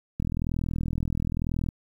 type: click train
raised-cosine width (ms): 5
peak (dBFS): -16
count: 62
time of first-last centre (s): 0.2-1.688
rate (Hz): 41
effects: 9-bit